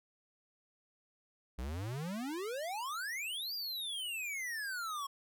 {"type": "exponential two-way sweep", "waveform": "square", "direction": "up then down", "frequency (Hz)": [57.8, 4900, 1083], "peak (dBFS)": -38, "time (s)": [1.58, 5.07], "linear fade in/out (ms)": 10, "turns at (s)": 3.54, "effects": []}